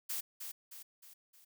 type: noise with echo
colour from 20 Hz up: blue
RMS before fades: -38 dBFS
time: 0.09-0.21 s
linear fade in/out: 10 ms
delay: 310 ms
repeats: 4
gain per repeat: -6 dB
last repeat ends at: 1.45 s
effects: none